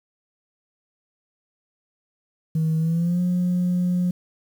sine tone with pitch glide, 159.5 to 179.03 Hz, D#3 to F3, +43 to +43 cents, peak -17 dBFS, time 2.55-4.11 s, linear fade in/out 5 ms, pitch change +200 cents, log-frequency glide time 2.78-3.21 s, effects tanh soft clip ceiling -16 dBFS + 8-bit

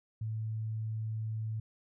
sine tone, 110 Hz, A2, in tune, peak -33 dBFS, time 0.21-1.6 s, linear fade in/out 5 ms, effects none

